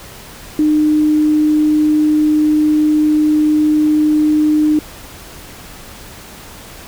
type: tone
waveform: sine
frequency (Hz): 304.3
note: D#4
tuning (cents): -38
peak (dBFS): -9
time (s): 0.59-4.79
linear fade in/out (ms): 2
effects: pink hiss -35 dBFS RMS until 6.87 s